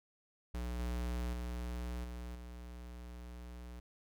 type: tone with level steps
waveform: square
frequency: 60.3 Hz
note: B1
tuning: 41 cents flat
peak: -38 / -36 / -39 / -43 / -47 dBFS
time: 0.54-3.8 s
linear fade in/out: 5 ms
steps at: 0.79 / 1.33 / 2.04 / 2.35 s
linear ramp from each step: 2 ms
effects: none